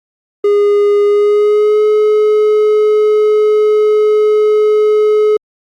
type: tone with pitch glide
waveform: triangle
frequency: 410 to 425.4 Hz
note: G#4 to G#4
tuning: -22 to +42 cents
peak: -5 dBFS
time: 0.44-5.37 s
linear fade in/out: 5 ms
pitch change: +64 cents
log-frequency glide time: 1.05-1.83 s
effects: Opus 48 kbps